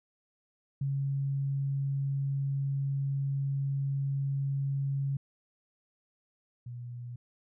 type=tone pair in turn; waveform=sine; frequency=138.1 / 121.55 Hz; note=C#3 / B2; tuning=-6 / -27 cents; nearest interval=major second; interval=221 cents; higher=first; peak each=-28 / -38 dBFS; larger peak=first; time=0.81-5.17 / 6.66-7.16 s; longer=first; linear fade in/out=5 ms; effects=none